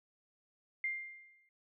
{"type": "tone with exponential decay", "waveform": "sine", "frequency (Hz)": 2100, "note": "C7", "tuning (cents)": 6, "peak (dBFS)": -31, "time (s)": [0.84, 1.49], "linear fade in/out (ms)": 2, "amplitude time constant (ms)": 140, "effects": []}